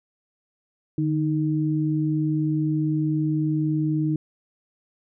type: tone pair together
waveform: sine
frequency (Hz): 150.86 / 311.1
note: D3 / D#4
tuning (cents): +47 / 0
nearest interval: octave + minor second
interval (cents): 1253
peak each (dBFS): -23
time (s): 0.98-4.16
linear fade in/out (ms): 2
effects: none